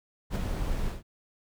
brown noise with ADSR envelope, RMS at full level -25 dBFS, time 0.3-1.03 s, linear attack 57 ms, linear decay 5 ms, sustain -5 dB, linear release 160 ms, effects none

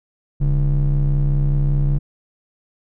triangle ring-modulated tone, 86.8 Hz, F2, 10 cents flat, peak -9 dBFS, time 0.4-1.99 s, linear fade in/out 20 ms, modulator 54.2 Hz, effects none

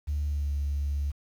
sine tone with pitch glide, 73.42 to 71.45 Hz, D2 to D2, 0 to -47 cents, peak -25 dBFS, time 0.07-1.12 s, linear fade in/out 20 ms, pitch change -47 cents, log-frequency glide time 0.26-0.51 s, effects tanh soft clip ceiling -22 dBFS + 9-bit

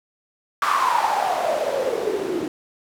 white noise with band-pass filter sweep, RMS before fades -22 dBFS, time 0.62-2.48 s, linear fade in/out 2 ms, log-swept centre 1200 to 320 Hz, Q 8.2, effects none

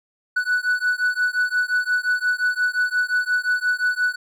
triangle beating tone pair, 1480 / 1485.7 Hz, F#6 / F#6, 0 / +7 cents, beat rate 5.7 Hz, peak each -20 / -20 dBFS, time 0.36-4.16 s, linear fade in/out 10 ms, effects none

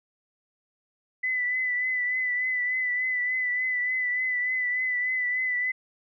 sine tone with vibrato, 2000 Hz, B6, 21 cents sharp, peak -24 dBFS, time 1.23-5.72 s, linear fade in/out 10 ms, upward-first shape triangle, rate 3.4 Hz, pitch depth 36 cents each way, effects none

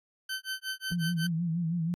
20% pulse tone with tremolo, 1536 Hz, G6, 36 cents flat, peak -26 dBFS, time 0.29-1.27 s, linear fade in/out 5 ms, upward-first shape sine, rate 5.5 Hz, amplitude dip 100%
sine tone with vibrato, 168 Hz, E3, 33 cents sharp, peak -27 dBFS, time 0.92-1.94 s, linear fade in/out 0 ms, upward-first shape sine, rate 6.3 Hz, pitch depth 81 cents each way
effects AAC 48 kbps

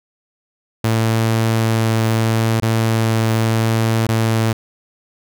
sawtooth tone with dropouts, 112.4 Hz, A2, 37 cents sharp, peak -10 dBFS, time 0.84-4.53 s, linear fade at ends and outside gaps 5 ms, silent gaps 2.601-2.623 / 4.069-4.088 s, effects none

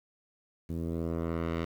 10% pulse tone with low-pass filter sweep, 83 Hz, E2, 12 cents sharp, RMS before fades -33 dBFS, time 0.69-1.65 s, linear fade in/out 10 ms, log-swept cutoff 240 to 3400 Hz, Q 0.77, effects 9-bit

